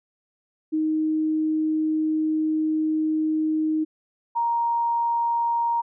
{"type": "tone pair in turn", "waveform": "sine", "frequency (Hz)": [312.3, 935.8], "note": ["D#4", "A#5"], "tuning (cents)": [7, 6], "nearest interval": "octave + perfect fifth", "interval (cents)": 1899, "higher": "second", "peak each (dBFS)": -20, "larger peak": "neither", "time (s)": [[0.72, 3.85], [4.35, 5.82]], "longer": "first", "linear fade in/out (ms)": 20, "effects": []}